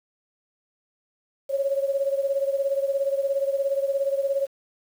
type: beating tone pair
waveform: sine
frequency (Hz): 547 / 564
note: C#5 / C#5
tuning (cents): -23 / +30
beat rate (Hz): 17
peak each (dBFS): -23 / -27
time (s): 1.49-4.47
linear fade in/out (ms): 20
effects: 8-bit